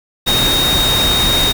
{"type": "tone in noise", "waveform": "sine", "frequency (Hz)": 3725, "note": "A#7", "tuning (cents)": -2, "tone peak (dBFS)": -13, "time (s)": [0.26, 1.53], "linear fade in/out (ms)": 20, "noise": "pink", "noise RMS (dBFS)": -17, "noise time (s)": [0.26, 1.53], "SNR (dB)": 1, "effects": []}